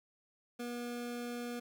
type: tone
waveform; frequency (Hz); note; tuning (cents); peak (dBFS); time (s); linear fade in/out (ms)
25% pulse; 240.7; B3; -44; -35; 0.59-1.6; 10
effects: 12-bit